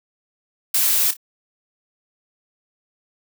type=noise with echo; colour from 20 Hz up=blue; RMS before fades=-18 dBFS; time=0.74-1.11 s; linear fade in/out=5 ms; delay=29 ms; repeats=2; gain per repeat=-12 dB; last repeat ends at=1.168 s; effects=none